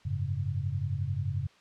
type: chord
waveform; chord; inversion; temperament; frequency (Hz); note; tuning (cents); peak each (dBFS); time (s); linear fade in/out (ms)
sine; F# suspended second; none; equal with one note detuned; 92.5 / 103.83 / 137.79; F#2 / G#2 / C#3; 0 / 0 / -10; -33; 0.05-1.47; 10
effects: white hiss -60 dBFS RMS until 1.6 s + low-pass 4000 Hz 12 dB/octave